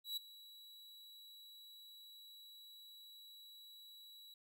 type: tone with ADSR envelope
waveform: 45% pulse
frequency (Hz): 3911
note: B7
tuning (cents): -18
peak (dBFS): -38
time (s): 0.04-4.34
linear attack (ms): 130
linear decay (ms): 10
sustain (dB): -18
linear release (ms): 3
effects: none